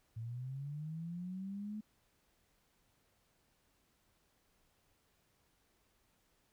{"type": "linear sweep", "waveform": "sine", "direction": "up", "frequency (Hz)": [110, 215.7], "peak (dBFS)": -40, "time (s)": [0.16, 1.81], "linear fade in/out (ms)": 10, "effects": ["pink hiss -75 dBFS RMS until 6.52 s"]}